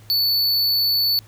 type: tone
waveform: square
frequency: 4468 Hz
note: C#8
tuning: 13 cents sharp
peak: -17 dBFS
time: 0.1-1.19 s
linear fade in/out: 0 ms
effects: added 106 Hz sine -44 dBFS peak until 1.27 s + pink hiss -52 dBFS RMS until 1.27 s